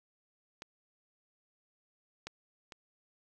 clicks, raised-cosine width 0.2 ms, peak -26 / -23 / -29 dBFS, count 3, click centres 0.621 / 2.27 / 2.722 s, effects none

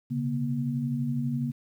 sine tone cluster, 127.7 / 139.7 / 238.3 Hz, C3 / C#3 / A#3, -42 / +14 / +38 cents, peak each -38 / -29 / -29 dBFS, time 0.1-1.52 s, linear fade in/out 20 ms, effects 10-bit

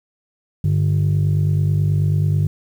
sine tone pair together, 99.83 / 149.1 Hz, G2 / D3, +32 / +27 cents, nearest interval perfect fifth, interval 695 cents, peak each -15 dBFS, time 0.64-2.47 s, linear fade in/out 5 ms, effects tanh soft clip ceiling -11 dBFS + 8-bit

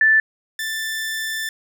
sine / sawtooth tone pair in turn, 1760 / 1768.5 Hz, A6 / A6, 0 / +8 cents, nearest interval unison, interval 8 cents, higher second, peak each -11 / -20 dBFS, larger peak first, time 0.01-0.2 / 0.59-1.49 s, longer second, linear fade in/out 2 ms, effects none

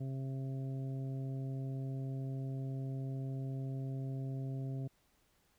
harmonic tone, 133.8 Hz, C3, 39 cents sharp, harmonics 1 / 2 / 3 / 4 / 5, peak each -37 / -46 / -52 / -58 / -55 dBFS, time 0-4.88 s, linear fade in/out 10 ms, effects pink hiss -73 dBFS RMS until 5.58 s

